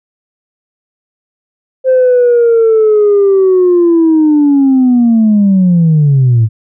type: linear sweep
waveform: sine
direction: down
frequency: 523.3 to 107 Hz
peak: -3 dBFS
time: 1.84-6.49 s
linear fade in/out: 50 ms
effects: tanh soft clip ceiling -2 dBFS